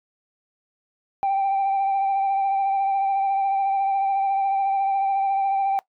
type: tone with vibrato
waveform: sine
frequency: 784 Hz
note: G5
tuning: in tune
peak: -17 dBFS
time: 1.23-5.79 s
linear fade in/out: 0 ms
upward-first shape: triangle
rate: 14 Hz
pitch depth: 27 cents each way
effects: noise-tail reverb RT60 0.1 s tail -21 dB re dry + tanh soft clip ceiling -17 dBFS